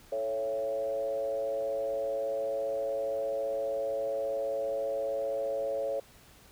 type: tone with frequency modulation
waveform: sine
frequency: 554.4 Hz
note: C#5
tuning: in tune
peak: -29 dBFS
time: 0.12-6 s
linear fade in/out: 5 ms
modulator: 115 Hz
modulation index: 0.78
effects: pink hiss -57 dBFS RMS until 6.51 s